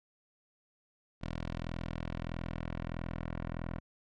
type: tone with low-pass filter sweep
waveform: 10% pulse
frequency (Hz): 41.57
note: E1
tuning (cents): +15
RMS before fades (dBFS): -39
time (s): 1.21-3.8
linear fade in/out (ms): 20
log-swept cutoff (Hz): 4300 to 1800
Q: 0.95
effects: none